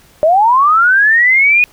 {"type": "linear sweep", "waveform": "sine", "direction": "up", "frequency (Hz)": [593, 2489], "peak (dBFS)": -6, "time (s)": [0.23, 1.64], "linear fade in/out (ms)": 0, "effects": ["pink hiss -46 dBFS RMS until 1.72 s"]}